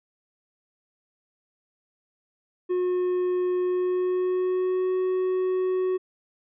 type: tone with pitch glide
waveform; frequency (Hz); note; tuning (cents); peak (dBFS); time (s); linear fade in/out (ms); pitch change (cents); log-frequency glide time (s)
triangle; 362 to 370.7; F#4 to F#4; -38 to +3; -20; 2.69-5.98; 20; +41; 3.61-4.94
effects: resampled to 8000 Hz